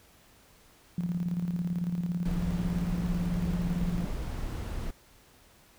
sine tone with tremolo, 174.61 Hz, F3, in tune, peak -26 dBFS, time 0.98-4.05 s, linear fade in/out 2 ms, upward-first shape square, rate 18 Hz, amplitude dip 55%
brown noise, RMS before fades -34 dBFS, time 2.25-4.91 s, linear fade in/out 5 ms
effects pink hiss -59 dBFS RMS until 5.78 s

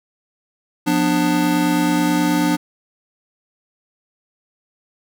square chord, B diminished, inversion second, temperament just, 177.8 / 246.9 / 296.3 Hz, F3 / B3 / D4, +31 / 0 / +15 cents, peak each -22 / -23 / -18 dBFS, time 0.86-2.57 s, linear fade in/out 20 ms, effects none

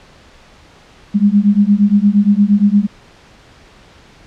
sine beating tone pair, 199.9 / 208.5 Hz, G3 / G#3, +34 / +7 cents, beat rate 8.6 Hz, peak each -11 dBFS, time 1.14-2.87 s, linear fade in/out 20 ms, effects pink hiss -44 dBFS RMS until 4.26 s + low-pass 5000 Hz 12 dB/octave

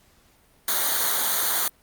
white noise with comb filter, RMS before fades -23 dBFS, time 0.68-1.68 s, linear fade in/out 2 ms, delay 0.38 ms, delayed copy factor -0.8, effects pink hiss -59 dBFS RMS until 1.82 s + Opus 48 kbps

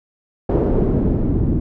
pink noise with low-pass filter sweep, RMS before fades -17 dBFS, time 0.49-1.6 s, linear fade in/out 5 ms, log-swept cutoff 490 to 230 Hz, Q 1.7, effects none

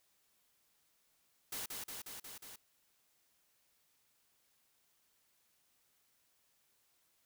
white noise with echo, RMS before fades -42 dBFS, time 1.52-1.66 s, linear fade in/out 5 ms, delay 180 ms, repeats 5, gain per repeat -2 dB, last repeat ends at 2.56 s, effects white hiss -75 dBFS RMS until 7.25 s

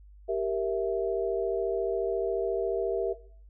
sine chord, E diminished, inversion first, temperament equal, 392 / 466.2 / 659.3 Hz, G4 / Bb4 / E5, 0 / 0 / 0 cents, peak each -30 dBFS, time 0.28-3.14 s, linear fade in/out 20 ms, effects noise-tail reverb RT60 0.5 s tail -17 dB re dry + added 50 Hz sine -49 dBFS peak until 3.49 s

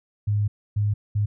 sine tone bursts at uneven times, 103.83 Hz, G#2, in tune, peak -19 dBFS, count 3, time 0.27-0.48 / 0.76-0.94 / 1.15-1.26 s, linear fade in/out 10 ms, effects none

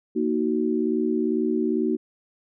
sine chord, D# minor, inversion second, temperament just, 233.3 / 311.1 / 373.4 Hz, A#3 / D#4 / F#4, +2 / 0 / +16 cents, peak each -25 dBFS, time 0.15-1.97 s, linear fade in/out 20 ms, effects none

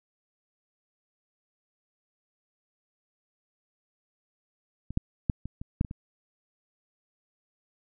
clicks, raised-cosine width 5 ms, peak -24 / -12 / -11 / -23 / -25 / -11 / -23 / -25 dBFS, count 8, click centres 4.906 / 4.974 / 5.298 / 5.456 / 5.615 / 5.811 / 5.848 / 5.911 s, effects none

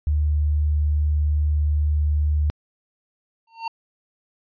sine tone, 74.8 Hz, D2, 32 cents sharp, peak -17 dBFS, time 0.07-2.5 s, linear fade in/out 0 ms
square tone with exponential growth, 910 Hz, A#5, 42 cents flat, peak -23 dBFS, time 3.47-3.68 s, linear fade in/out 5 ms, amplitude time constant 44 ms
effects resampled to 11025 Hz

